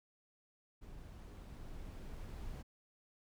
brown noise with level ramp, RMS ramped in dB -52 to -45 dBFS, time 0.81-2.63 s, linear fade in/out 20 ms, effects none

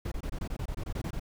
brown noise bursts, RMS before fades -34 dBFS, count 13, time 0.05-1.197 s, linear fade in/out 5 ms, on 67 ms, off 23 ms, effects none

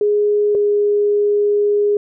sine tone pair in turn, 415.3 / 412.4 Hz, G#4 / G#4, 0 / -12 cents, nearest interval unison, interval 12 cents, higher first, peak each -12 dBFS, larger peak neither, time 0.01-0.55 / 0.55-1.97 s, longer second, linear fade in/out 2 ms, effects none

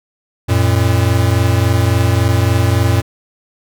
square tone pair together, 90.6 / 114.15 Hz, F#2 / A#2, -36 / -36 cents, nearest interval major third, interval 400 cents, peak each -14 dBFS, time 0.48-3.02 s, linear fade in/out 20 ms, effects none

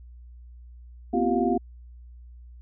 sine tone cluster, 239.2 / 259.6 / 342.6 / 385.4 / 707 Hz, A#3 / C4 / F4 / G4 / F5, +45 / -13 / -33 / -29 / +21 cents, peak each -27 dBFS, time 1.13-1.58 s, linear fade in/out 10 ms, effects added 60 Hz sine -43 dBFS peak until 2.61 s

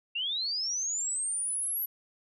sine linear sweep, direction up, 2688 to 11840 Hz, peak -29 dBFS, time 0.15-1.86 s, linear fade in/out 10 ms, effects none

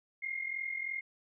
sine tone pair together, 2093 / 2136 Hz, C7 / C7, 0 / +35 cents, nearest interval unison, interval 35 cents, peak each -40 / -36 dBFS, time 0.22-1.01 s, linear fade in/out 10 ms, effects none

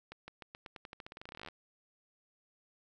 accelerating click train, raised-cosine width 0.3 ms, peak -30 dBFS, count 25, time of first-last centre 0.12-1.486 s, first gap 160 ms, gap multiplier 0.89, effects none

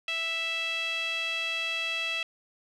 sawtooth tone with band-pass filter, 659.3 Hz, E5, in tune, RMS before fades -31 dBFS, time 0.08-2.23 s, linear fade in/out 2 ms, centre 2900 Hz, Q 8.6, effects none

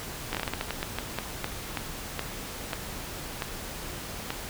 slowing click train, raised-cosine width 0.3 ms, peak -13 dBFS, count 18, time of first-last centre 0.33-4.304 s, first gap 17 ms, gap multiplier 1.28, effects pink hiss -38 dBFS RMS until 4.49 s

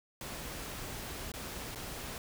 pink noise with dropouts, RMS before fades -42 dBFS, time 0.21-2.18 s, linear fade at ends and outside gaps 1 ms, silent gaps 1.318-1.338 / 1.749-1.757 s, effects none

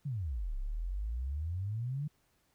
sine exponential two-way sweep, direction down then up, 153.6 to 32.19 to 153.6 Hz, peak -33 dBFS, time 0.05-2.08 s, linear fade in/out 10 ms, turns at 0.56 s, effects pink hiss -73 dBFS RMS until 2.54 s

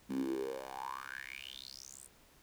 10% pulse tone with high-pass filter sweep, 66 Hz, C2, 16 cents sharp, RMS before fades -42 dBFS, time 0.09-2.08 s, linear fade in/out 20 ms, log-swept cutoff 220 to 9200 Hz, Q 8.8, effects pink hiss -64 dBFS RMS until 2.42 s

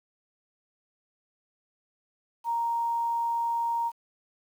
sine tone with quantisation, 932.3 Hz, A#5, in tune, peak -25 dBFS, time 2.44-3.92 s, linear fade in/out 50 ms, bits 9, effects none

